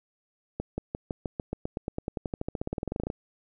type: accelerating click train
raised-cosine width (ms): 2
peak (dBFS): -17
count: 30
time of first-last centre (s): 0.6-3.101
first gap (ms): 180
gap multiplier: 0.94
effects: none